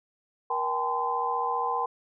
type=tone cluster; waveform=sine; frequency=475.3 / 783 / 858 / 1026 Hz; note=A#4 / G5 / A5 / C6; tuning=+34 / -2 / -44 / -34 cents; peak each=-34 / -31 / -33 / -28 dBFS; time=0.5-1.86 s; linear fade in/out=5 ms; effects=none